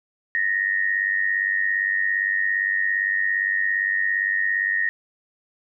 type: tone with amplitude modulation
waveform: sine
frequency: 1858 Hz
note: A#6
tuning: 6 cents flat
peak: -16 dBFS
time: 0.35-4.89 s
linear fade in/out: 0 ms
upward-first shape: sine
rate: 97.5 Hz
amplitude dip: 75%
effects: none